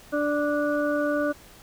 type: harmonic tone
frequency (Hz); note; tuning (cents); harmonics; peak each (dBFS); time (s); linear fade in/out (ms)
293.7; D4; 0; 1 / 2 / 4 / 5; -26 / -25 / -34 / -31; 0.12-1.33; 20
effects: pink hiss -50 dBFS RMS until 1.62 s